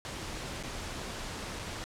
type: noise with dropouts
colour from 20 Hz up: pink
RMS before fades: -39 dBFS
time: 0.05-1.84 s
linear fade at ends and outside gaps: 0 ms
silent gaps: 0.628-0.635 / 1.59-1.594 s
effects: low-pass 8000 Hz 12 dB/octave